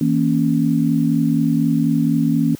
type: chord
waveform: sine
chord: A# diminished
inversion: second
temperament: equal with one note detuned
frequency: 162.64 / 233.1 / 277.2 Hz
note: E3 / A#3 / C#4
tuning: -23 / 0 / 0 cents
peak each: -18 dBFS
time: 0.01-2.55 s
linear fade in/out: 2 ms
effects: white hiss -45 dBFS RMS until 2.59 s + high-pass 100 Hz 12 dB/octave